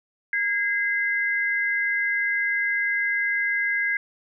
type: tone pair together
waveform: sine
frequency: 1637.1 / 2057 Hz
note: G#6 / C7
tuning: -25 / -30 cents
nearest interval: major third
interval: 395 cents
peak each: -24 / -24 dBFS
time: 0.33-3.97 s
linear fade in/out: 2 ms
effects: none